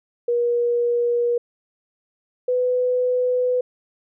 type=tone pair in turn; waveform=sine; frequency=478 / 499.5 Hz; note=A#4 / B4; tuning=+43 / +20 cents; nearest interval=minor second; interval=77 cents; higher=second; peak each=-17 dBFS; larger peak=neither; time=0.28-1.38 / 2.48-3.61 s; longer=second; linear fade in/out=5 ms; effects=none